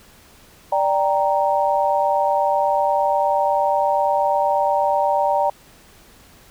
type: chord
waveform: sine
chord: G minor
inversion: second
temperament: equal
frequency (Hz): 587.3 / 784 / 932.3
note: D5 / G5 / Bb5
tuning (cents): 0 / 0 / 0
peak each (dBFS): -20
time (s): 0.72-5.5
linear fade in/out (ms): 5
effects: pink hiss -49 dBFS RMS until 6.5 s